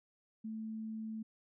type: tone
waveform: sine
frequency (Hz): 220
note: A3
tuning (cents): 0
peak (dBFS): -39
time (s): 0.44-1.23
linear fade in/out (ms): 10
effects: none